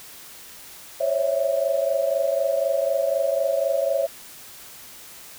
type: tone cluster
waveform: sine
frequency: 541 / 565 / 659 Hz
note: C#5 / C#5 / E5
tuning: -42 / +33 / -1 cents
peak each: -24 dBFS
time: 1-4.07 s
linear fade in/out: 10 ms
effects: white hiss -43 dBFS RMS until 5.38 s